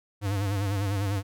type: tone with vibrato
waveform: square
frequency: 99.6 Hz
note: G2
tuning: 28 cents sharp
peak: -26 dBFS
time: 0.21-1.23 s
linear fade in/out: 50 ms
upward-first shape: sine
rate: 10 Hz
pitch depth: 74 cents each way
effects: none